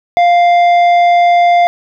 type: tone with tanh clipping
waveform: sine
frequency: 698.5 Hz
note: F5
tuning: in tune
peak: -7 dBFS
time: 0.17-1.67 s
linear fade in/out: 0 ms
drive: 9 dB
effects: none